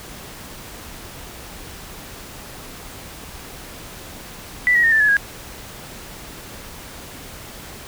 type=tone with pitch steps; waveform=sine; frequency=1975.5 / 1903.8 / 1834.7 / 1768.1 / 1704 / 1642.1 Hz; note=B6 / A#6 / A#6 / A6 / G#6 / G#6; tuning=0 / +36 / -28 / +8 / +44 / -20 cents; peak=-12 dBFS; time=4.67-5.168 s; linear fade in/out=0 ms; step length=83 ms; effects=pink hiss -37 dBFS RMS until 7.87 s